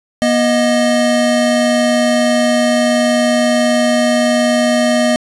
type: tone pair together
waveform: square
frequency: 241 / 622.3 Hz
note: B3 / D#5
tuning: -42 / 0 cents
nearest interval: octave + major third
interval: 1642 cents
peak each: -14 dBFS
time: 0.22-5.16 s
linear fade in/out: 0 ms
effects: resampled to 24000 Hz + 7-bit